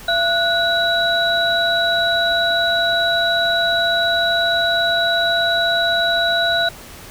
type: tone cluster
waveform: sine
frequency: 677 / 1469 / 3907 Hz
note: E5 / F#6 / B7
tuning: +46 / -13 / -19 cents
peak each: -19 dBFS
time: 0.08-6.69 s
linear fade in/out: 5 ms
effects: pink hiss -38 dBFS RMS until 7.1 s